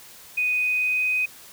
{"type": "tone with pitch glide", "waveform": "sine", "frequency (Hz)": [2489, 2505], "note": ["D#7", "D#7"], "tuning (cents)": [0, 11], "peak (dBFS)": -20, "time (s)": [0.37, 1.26], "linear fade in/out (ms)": 10, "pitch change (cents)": 11, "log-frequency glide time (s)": [0.47, 1.06], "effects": ["white hiss -46 dBFS RMS until 1.52 s"]}